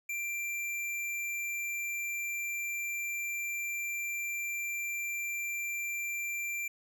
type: tone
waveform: square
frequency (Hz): 2360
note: D7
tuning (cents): +8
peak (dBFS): -34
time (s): 0.09-6.68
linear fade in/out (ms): 5
effects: none